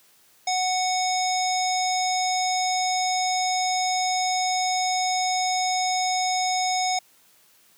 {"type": "tone with low-pass filter", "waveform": "square", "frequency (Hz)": 740, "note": "F#5", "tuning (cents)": 0, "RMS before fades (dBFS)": -24, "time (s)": [0.47, 6.99], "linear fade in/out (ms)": 5, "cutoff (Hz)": 6100, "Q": 9.8, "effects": ["white hiss -58 dBFS RMS until 7.77 s", "high-pass 100 Hz 12 dB/octave"]}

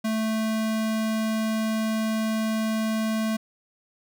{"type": "tone", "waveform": "square", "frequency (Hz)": 220, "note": "A3", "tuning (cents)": 0, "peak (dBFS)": -24, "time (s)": [0.04, 3.37], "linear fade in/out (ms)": 10, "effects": []}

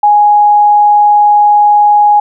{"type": "tone", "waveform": "sine", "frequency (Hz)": 830.6, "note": "G#5", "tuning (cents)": 0, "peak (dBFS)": -3, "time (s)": [0.03, 2.2], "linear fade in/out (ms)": 5, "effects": []}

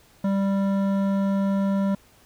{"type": "tone with hard clipping", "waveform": "sine", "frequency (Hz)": 196.4, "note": "G3", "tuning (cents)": 4, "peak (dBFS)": -22, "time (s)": [0.24, 1.95], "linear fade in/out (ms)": 5, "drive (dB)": 12, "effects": ["pink hiss -56 dBFS RMS until 2.25 s"]}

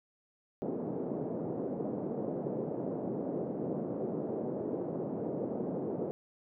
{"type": "band-pass noise", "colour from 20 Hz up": "white", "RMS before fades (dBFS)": -36, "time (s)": [0.62, 6.11], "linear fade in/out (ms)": 0, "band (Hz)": [150, 520], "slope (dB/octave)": 24, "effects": []}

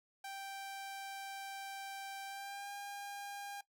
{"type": "tone with pitch glide", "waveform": "sawtooth", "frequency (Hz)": [784, 805.6], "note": ["G5", "G5"], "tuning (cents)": [0, 47], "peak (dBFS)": -40, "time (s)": [0.24, 3.61], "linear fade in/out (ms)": 5, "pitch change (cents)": 47, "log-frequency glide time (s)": [2.26, 2.71], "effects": ["noise-tail reverb RT60 0.1 s tail -17 dB re dry"]}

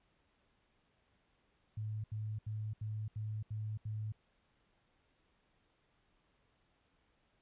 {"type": "tone bursts", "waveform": "sine", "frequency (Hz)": 107.6, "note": "A2", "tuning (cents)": -38, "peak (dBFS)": -37, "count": 7, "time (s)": [1.77, 4.122], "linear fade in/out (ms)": 5, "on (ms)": 270, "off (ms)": 77, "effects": ["pink hiss -75 dBFS RMS until 7.41 s", "resampled to 8000 Hz"]}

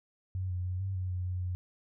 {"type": "tone with pitch steps", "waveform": "sine", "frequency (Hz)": [93.2, 90, 91.3, 96.3, 92.1, 90.5, 91, 90.3], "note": ["F#2", "F#2", "F#2", "G2", "F#2", "F#2", "F#2", "F#2"], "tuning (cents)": [13, -47, -23, -30, -7, -38, -28, -42], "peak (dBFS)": -31, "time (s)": [0.35, 1.55], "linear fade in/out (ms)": 0, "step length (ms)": 150, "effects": []}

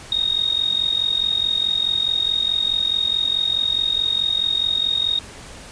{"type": "tone with amplitude modulation", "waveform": "sine", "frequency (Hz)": 3729, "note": "A#7", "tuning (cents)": 0, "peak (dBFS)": -14, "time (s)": [0.12, 5.19], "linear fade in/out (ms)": 2, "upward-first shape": "sine", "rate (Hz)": 44.7, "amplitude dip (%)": 80, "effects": ["pink hiss -39 dBFS RMS until 5.71 s", "resampled to 22050 Hz"]}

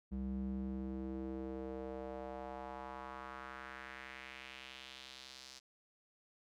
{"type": "tone with band-pass filter sweep", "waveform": "square", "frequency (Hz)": 65.41, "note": "C2", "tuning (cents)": 0, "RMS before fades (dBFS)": -45, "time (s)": [0.11, 5.6], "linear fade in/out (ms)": 20, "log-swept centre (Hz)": [160, 5200], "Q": 2.1, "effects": []}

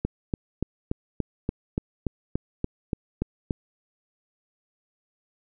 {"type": "click train", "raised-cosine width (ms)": 3, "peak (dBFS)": -12, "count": 13, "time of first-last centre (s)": [0.05, 3.508], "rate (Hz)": 3.47, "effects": []}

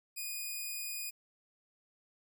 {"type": "tone", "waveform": "5% pulse", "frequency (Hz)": 2470, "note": "D#7", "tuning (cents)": -13, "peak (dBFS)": -28, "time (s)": [0.16, 1.11], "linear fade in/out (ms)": 20, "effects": []}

